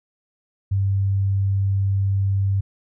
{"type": "tone", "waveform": "sine", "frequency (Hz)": 98, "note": "G2", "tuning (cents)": 0, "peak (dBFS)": -17, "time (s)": [0.71, 2.61], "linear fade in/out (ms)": 10, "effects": []}